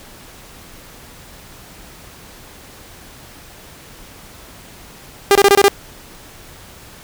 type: tone bursts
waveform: sawtooth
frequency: 400.8 Hz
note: G4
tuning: 38 cents sharp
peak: -3 dBFS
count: 6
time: 5.31-5.682 s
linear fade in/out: 0 ms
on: 42 ms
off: 24 ms
effects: pink hiss -40 dBFS RMS until 7.03 s